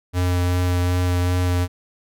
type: tone with vibrato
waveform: square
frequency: 89.5 Hz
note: F2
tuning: 43 cents sharp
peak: -18 dBFS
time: 0.13-1.68 s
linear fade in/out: 50 ms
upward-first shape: sine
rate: 2.6 Hz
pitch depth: 13 cents each way
effects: none